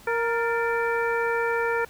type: harmonic tone with a mistuned harmonic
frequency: 465.6 Hz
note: A#4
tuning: 2 cents flat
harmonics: 1 / 2 / 3 / 4 / 5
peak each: -25 / -29 / -29 / -31 / -35 dBFS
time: 0.07-1.85 s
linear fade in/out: 5 ms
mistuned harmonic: 4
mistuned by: -80 cents
effects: pink hiss -50 dBFS RMS until 1.89 s